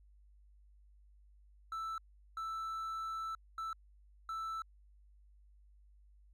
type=tone bursts at uneven times; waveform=triangle; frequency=1322 Hz; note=E6; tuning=5 cents sharp; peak=-36 dBFS; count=4; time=1.72-1.98 / 2.37-3.35 / 3.58-3.73 / 4.29-4.62 s; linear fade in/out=2 ms; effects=added 50 Hz sine -60 dBFS peak until 6.33 s